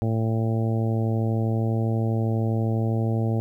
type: harmonic tone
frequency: 112.4 Hz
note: A2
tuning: 37 cents sharp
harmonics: 1 / 2 / 3 / 4 / 5 / 6 / 7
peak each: -22 / -28 / -32 / -34 / -36 / -38 / -39 dBFS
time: 0.02-3.4 s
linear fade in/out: 0 ms
effects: 10-bit